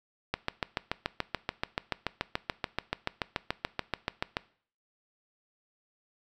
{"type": "click train", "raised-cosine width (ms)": 0.3, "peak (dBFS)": -12, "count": 29, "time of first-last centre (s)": [0.34, 4.369], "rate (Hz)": 6.95, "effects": ["noise-tail reverb RT60 0.5 s tail -20 dB re dry"]}